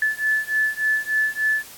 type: beating tone pair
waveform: sine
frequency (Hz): 1736 / 1739.4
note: A6 / A6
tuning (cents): -24 / -20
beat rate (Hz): 3.4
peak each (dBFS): -22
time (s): 0.02-1.63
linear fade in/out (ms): 2
effects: white hiss -42 dBFS RMS until 1.77 s + AAC 64 kbps